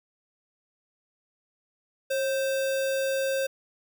sine tone with sample-and-hold, 540 Hz, C#5, 45 cents flat, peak -24 dBFS, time 2.1-3.47 s, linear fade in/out 10 ms, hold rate 2100 Hz, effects none

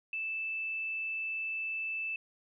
sine tone, 2637 Hz, E7, in tune, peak -33 dBFS, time 0.13-2.16 s, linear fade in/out 2 ms, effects none

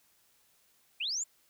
sine linear sweep, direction up, 2344 to 7459 Hz, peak -31 dBFS, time 1-1.24 s, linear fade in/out 10 ms, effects white hiss -68 dBFS RMS until 1.49 s

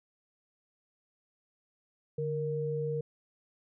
sine tone pair together, 146.83 / 466.2 Hz, D3 / A#4, 0 / 0 cents, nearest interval octave + minor sixth, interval 2000 cents, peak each -34 / -32 dBFS, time 2.18-3.01 s, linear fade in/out 5 ms, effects none

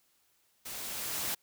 white noise with level ramp, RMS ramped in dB -42 to -33 dBFS, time 0.65-1.35 s, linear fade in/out 10 ms, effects white hiss -71 dBFS RMS until 1.42 s

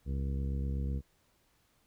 harmonic tone, 68.1 Hz, C#2, 30 cents flat, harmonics 1 / 2 / 3 / 4 / 5 / 6 / 7, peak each -32 / -38 / -42 / -48 / -53 / -55 / -51 dBFS, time 0.05-1.02 s, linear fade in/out 50 ms, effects pink hiss -71 dBFS RMS until 1.86 s

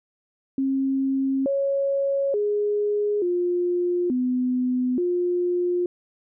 sine tone with pitch steps, 269 / 553 / 414.8 / 353.6 / 251.7 / 354.6 Hz, C4 / C#5 / G#4 / F4 / B3 / F4, +48 / -4 / -2 / +22 / +33 / +26 cents, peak -20 dBFS, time 0.58-5.86 s, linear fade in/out 2 ms, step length 880 ms, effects none

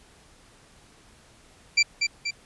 25% pulse tone with echo, 2349 Hz, D7, in tune, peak -12 dBFS, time 1.77-1.83 s, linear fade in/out 10 ms, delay 240 ms, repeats 2, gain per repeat -5 dB, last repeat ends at 2.31 s, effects pink hiss -55 dBFS RMS until 2.45 s + resampled to 24000 Hz

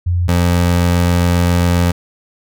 sine / 25% pulse tone pair in turn, 88 / 87.44 Hz, F2 / F2, +14 / +3 cents, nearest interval unison, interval 11 cents, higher first, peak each -12 / -7 dBFS, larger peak second, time 0.06-0.28 / 0.28-1.92 s, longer second, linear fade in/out 10 ms, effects none

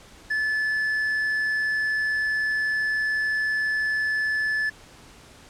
triangle tone with hard clipping, 1734 Hz, A6, 26 cents flat, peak -23 dBFS, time 0.3-4.7 s, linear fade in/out 10 ms, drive 6 dB, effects pink hiss -49 dBFS RMS until 5.49 s + low-pass 9000 Hz 12 dB/octave

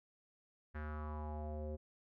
square tone with low-pass filter sweep, 76 Hz, D#2, 40 cents flat, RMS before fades -43 dBFS, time 0.74-1.77 s, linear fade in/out 20 ms, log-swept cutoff 1700 to 480 Hz, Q 3.9, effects none

